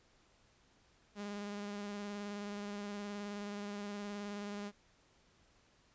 sawtooth tone with vibrato, 204.4 Hz, G#3, 27 cents flat, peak -37 dBFS, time 1.15-4.72 s, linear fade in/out 50 ms, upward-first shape square, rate 19 Hz, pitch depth 17 cents each way, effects pink hiss -69 dBFS RMS until 5.94 s + resampled to 16000 Hz

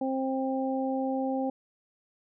harmonic tone, 264.7 Hz, C4, 20 cents sharp, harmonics 1 / 2 / 3, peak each -29 / -32 / -34 dBFS, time 0.01-1.5 s, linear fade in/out 5 ms, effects none

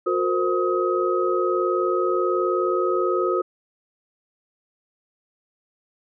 sine tone cluster, 361.4 / 460.2 / 520 / 1265 Hz, F#4 / A#4 / C5 / D#6, -41 / -22 / -11 / +28 cents, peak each -22 / -27 / -26 / -25 dBFS, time 0.06-3.42 s, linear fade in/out 10 ms, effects none

